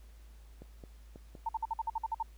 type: clicks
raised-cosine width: 2 ms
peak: -35 dBFS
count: 4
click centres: 0.62 / 0.838 / 1.159 / 1.352 s
type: tone bursts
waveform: sine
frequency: 900 Hz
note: A5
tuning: 39 cents sharp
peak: -30 dBFS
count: 10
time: 1.46-2.228 s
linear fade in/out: 5 ms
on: 30 ms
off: 52 ms
effects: added 54 Hz sine -51 dBFS peak until 2.37 s + pink hiss -66 dBFS RMS until 2.37 s